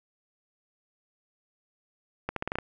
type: accelerating click train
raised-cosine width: 0.5 ms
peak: -15 dBFS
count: 7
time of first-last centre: 2.29-2.586 s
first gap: 73 ms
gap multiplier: 0.84
effects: none